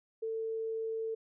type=tone; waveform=sine; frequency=446.9 Hz; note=A4; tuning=27 cents sharp; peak=-33 dBFS; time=0.22-1.15 s; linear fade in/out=10 ms; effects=none